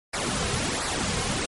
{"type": "noise with flanger", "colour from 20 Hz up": "pink", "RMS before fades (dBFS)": -27, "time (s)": [0.13, 1.46], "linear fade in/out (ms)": 10, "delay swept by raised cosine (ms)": [0.3, 3.5], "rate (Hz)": 1.4, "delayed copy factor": -0.65, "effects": ["MP3 48 kbps"]}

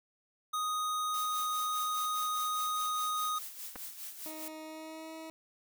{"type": "tone", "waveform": "square", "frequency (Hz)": 1244.5, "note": "D#6", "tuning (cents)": 0, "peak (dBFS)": -32, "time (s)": [0.53, 3.39], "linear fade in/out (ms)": 10}
{"type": "noise with tremolo", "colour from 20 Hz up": "blue", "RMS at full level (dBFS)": -42, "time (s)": [1.14, 4.48], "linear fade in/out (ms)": 0, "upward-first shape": "sine", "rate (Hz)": 4.9, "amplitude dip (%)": 60}
{"type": "clicks", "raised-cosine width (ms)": 0.5, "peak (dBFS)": -29, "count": 2, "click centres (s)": [3.757, 3.761]}
{"type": "tone with pitch glide", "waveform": "20% pulse", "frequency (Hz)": [313.5, 320.6], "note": ["D#4", "E4"], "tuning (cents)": [13, -48], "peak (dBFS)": -38, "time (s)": [4.26, 5.3], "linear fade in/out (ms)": 0, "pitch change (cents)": 39, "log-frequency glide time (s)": [4.63, 5.14]}
{"effects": []}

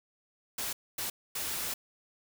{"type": "noise bursts at uneven times", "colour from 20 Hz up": "white", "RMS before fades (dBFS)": -35, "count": 3, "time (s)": [[0.58, 0.73], [0.98, 1.1], [1.35, 1.74]], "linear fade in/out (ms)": 5, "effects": []}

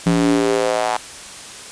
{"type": "tone with high-pass filter sweep", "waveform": "square", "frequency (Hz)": 57, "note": "A#1", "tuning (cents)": -38, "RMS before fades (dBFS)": -17, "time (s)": [0.06, 0.97], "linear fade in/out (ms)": 5, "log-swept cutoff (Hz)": [190, 840], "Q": 3.6, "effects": ["white hiss -35 dBFS RMS until 1.71 s", "resampled to 22050 Hz"]}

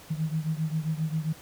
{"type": "beating tone pair", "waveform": "sine", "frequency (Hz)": [155.56, 163.06], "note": ["D#3", "E3"], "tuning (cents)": [0, -19], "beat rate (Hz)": 7.5, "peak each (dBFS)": [-28, -31], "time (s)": [0.1, 1.33], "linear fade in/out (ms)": 10, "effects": ["pink hiss -49 dBFS RMS until 1.41 s", "high-pass 60 Hz 12 dB/octave"]}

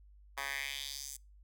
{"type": "tone with high-pass filter sweep", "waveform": "10% pulse", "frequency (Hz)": 138.59, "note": "C#3", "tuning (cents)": 0, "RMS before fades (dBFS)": -41, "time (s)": [0.37, 1.17], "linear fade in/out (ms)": 10, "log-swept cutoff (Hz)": [1200, 7800], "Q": 2.4, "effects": ["noise-tail reverb RT60 0.3 s tail -26 dB re dry", "added 50 Hz sine -56 dBFS peak until 1.43 s"]}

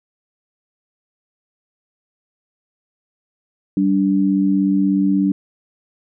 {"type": "tone pair together", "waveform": "sine", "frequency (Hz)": [193.89, 290.5], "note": ["G3", "D4"], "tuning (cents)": [-19, -19], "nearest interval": "perfect fifth", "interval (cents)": 700, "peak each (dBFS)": [-16, -16], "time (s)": [3.77, 5.32], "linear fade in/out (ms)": 2, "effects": []}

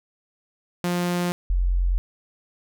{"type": "tone pair in turn", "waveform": ["sawtooth", "sine"], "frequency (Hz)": [176.3, 44.56], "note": ["F3", "F1"], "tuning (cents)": [17, 36], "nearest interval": "2 octaves", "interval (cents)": 2381, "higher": "first", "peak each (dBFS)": -18, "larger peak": "neither", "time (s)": [[0.84, 1.32], [1.5, 1.98]], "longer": "neither", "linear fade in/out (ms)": 0, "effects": []}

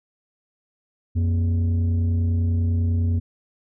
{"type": "tone pair together", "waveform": "sine", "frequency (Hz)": [89.2, 237.6], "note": ["F2", "A#3"], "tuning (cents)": [37, 33], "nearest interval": "octave + perfect fourth", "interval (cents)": 1696, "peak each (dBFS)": [-16, -26], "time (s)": [1.15, 3.2], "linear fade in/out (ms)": 20, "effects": ["tanh soft clip ceiling -16 dBFS"]}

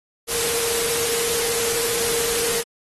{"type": "tone in noise", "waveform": "sine", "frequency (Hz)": 466.2, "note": "A#4", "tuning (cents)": 0, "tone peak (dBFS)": -26, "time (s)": [0.27, 2.64], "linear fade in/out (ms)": 50, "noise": "white", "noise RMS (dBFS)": -23, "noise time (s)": [0.27, 2.64], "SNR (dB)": -6, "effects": ["AAC 32 kbps"]}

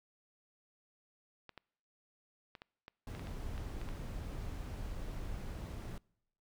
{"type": "clicks", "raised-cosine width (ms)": 0.3, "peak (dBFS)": -33, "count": 11, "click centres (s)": [1.493, 1.577, 2.552, 2.619, 2.881, 3.15, 3.195, 3.271, 3.579, 3.815, 3.889]}
{"type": "noise", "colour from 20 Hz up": "brown", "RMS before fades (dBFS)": -42, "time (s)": [3.07, 5.98], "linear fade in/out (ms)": 2}
{"effects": ["noise-tail reverb RT60 0.8 s tail -26 dB re dry"]}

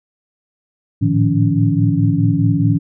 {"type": "tone cluster", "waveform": "sine", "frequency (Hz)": [108.4, 113.2, 151.6, 171, 281.7], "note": ["A2", "A2", "D#3", "F3", "C#4"], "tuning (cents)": [-25, 50, -45, -36, 28], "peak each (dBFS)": -18, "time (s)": [1.01, 2.79], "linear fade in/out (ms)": 20, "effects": []}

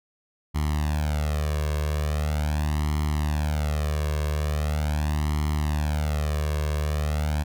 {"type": "tone with flanger", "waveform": "sawtooth", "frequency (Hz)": 75.2, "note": "D2", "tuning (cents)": 42, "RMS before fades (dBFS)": -25, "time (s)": [0.54, 7.44], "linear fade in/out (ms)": 20, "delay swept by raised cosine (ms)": [0.96, 1.83], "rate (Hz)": 0.41, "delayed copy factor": 1, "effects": []}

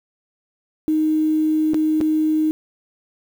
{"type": "tone with dropouts", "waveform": "sine", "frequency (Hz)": 311.1, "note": "D#4", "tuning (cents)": 0, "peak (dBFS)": -15, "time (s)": [0.88, 2.51], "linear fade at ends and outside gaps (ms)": 0, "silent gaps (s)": [[1.735, 1.744], [2.005, 2.012]], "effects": ["7-bit"]}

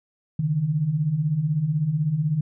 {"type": "beating tone pair", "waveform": "sine", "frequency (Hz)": [139.3, 155.3], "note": ["C#3", "D#3"], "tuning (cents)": [9, -3], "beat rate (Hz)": 16, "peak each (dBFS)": [-27, -21], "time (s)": [0.39, 2.41], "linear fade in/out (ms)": 5, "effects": []}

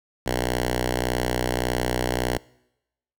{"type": "tone with notch filter", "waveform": "5% pulse", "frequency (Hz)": 61.74, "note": "B1", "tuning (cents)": 0, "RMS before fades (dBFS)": -25, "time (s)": [0.26, 2.38], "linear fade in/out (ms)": 5, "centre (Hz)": 190, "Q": 1.7, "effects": ["noise-tail reverb RT60 0.9 s tail -24 dB re dry"]}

